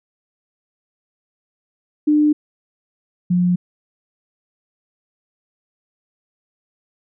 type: tone pair in turn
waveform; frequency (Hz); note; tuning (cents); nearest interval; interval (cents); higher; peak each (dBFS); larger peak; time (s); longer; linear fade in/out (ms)
sine; 299.8 / 178.26; D4 / F3; +36 / +36; major sixth; 900; first; -11 / -13; first; 2.07-2.33 / 3.3-3.56; neither; 10
effects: none